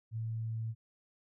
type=tone; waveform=sine; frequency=112.4 Hz; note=A2; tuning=37 cents sharp; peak=-34 dBFS; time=0.11-0.75 s; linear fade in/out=50 ms; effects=none